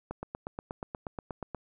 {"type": "click train", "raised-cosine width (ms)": 1, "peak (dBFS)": -22, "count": 13, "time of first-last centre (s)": [0.11, 1.547], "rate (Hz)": 8.35, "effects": []}